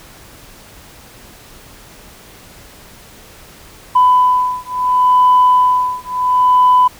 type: beating tone pair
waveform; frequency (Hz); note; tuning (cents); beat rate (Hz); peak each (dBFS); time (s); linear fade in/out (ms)
sine; 1000 / 1000.72; B5 / B5; +21 / +23; 0.72; -11; 3.95-6.88; 10
effects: tanh soft clip ceiling -2 dBFS + pink hiss -40 dBFS RMS until 6.99 s